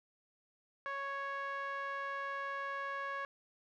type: tone with low-pass filter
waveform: 5% pulse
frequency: 554.4 Hz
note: C#5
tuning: in tune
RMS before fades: -40 dBFS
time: 0.86-3.25 s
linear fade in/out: 0 ms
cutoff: 1400 Hz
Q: 3.4
effects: none